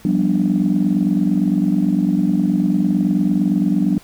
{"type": "chord", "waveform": "sine", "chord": "G dominant seventh", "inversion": "third", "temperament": "just", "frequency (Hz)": [176.4, 196, 245, 294], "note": ["F3", "G3", "B3", "D4"], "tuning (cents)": [18, 0, -14, 2], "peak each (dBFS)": [-19, -17, -20, -19], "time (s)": [0.05, 3.98], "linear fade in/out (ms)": 2, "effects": ["tanh soft clip ceiling -6 dBFS", "pink hiss -46 dBFS RMS until 4.03 s"]}